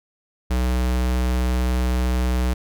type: tone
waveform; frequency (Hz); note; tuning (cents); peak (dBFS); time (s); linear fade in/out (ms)
square; 62.3; B1; +16; -19; 0.5-2.54; 10
effects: none